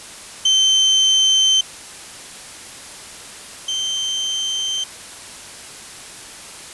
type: tone pair in turn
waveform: 35% pulse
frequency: 3097 / 3120 Hz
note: G7 / G7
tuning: -22 / -9 cents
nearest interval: unison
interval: 13 cents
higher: second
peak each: -10 / -18 dBFS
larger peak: first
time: 0.45-1.61 / 3.68-4.84 s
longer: neither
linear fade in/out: 5 ms
effects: white hiss -36 dBFS RMS until 6.73 s + resampled to 24000 Hz